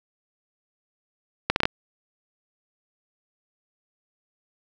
accelerating click train, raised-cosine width 0.3 ms, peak -3 dBFS, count 5, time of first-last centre 1.5-1.655 s, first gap 61 ms, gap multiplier 0.7, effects none

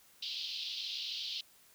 pink band-pass noise, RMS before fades -40 dBFS, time 0.22-1.41 s, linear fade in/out 5 ms, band 3000 to 4800 Hz, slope 48 dB/octave, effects white hiss -63 dBFS RMS until 1.74 s

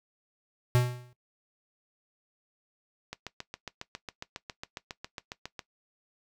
square tone with exponential decay, 123.47 Hz, B2, in tune, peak -19 dBFS, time 0.75-1.13 s, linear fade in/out 0 ms, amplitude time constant 81 ms
click train, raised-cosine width 0.2 ms, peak -20 dBFS, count 19, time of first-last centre 3.13-5.592 s, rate 7.31 Hz
effects noise-tail reverb RT60 0.1 s tail -17 dB re dry

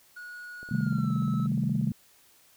triangle tone with pitch glide, 1455 to 1303.8 Hz, F#6 to E6, -29 to -19 cents, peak -38 dBFS, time 0.16-1.47 s, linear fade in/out 10 ms, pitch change -190 cents, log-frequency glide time 0.77-1.14 s
click train, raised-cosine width 2 ms, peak -35 dBFS, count 22, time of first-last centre 0.63-1.873 s, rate 16.9 Hz
sine chord, A half-diminished seventh, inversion first, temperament equal, 130.81 / 155.56 / 196 / 220 Hz, C3 / Eb3 / G3 / A3, 0 / 0 / 0 / 0 cents, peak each -30 dBFS, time 0.71-1.92 s, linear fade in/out 5 ms
effects white hiss -60 dBFS RMS until 2.56 s

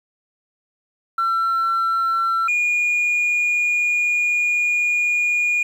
sine tone pair in turn, 1349 / 2436 Hz, E6 / D#7, +40 / -37 cents, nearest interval minor seventh, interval 1023 cents, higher second, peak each -15 / -14 dBFS, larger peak second, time 1.18-2.48 / 2.48-5.63 s, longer second, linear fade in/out 5 ms, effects tanh soft clip ceiling -15 dBFS + 8-bit

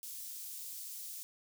white high-pass noise, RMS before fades -45 dBFS, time 0.03-1.23 s, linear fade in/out 0 ms, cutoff 5600 Hz, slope 12 dB/octave, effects none

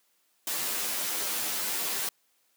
white noise with comb filter, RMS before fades -31 dBFS, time 0.47-2.09 s, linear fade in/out 2 ms, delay 11 ms, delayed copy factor -1, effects white hiss -70 dBFS RMS until 2.56 s + high-pass 200 Hz 12 dB/octave

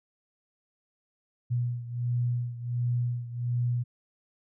sine beating tone pair, 120.9 / 122.3 Hz, B2 / B2, -36 / -16 cents, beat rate 1.4 Hz, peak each -28 / -32 dBFS, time 1.5-3.84 s, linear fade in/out 20 ms, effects none

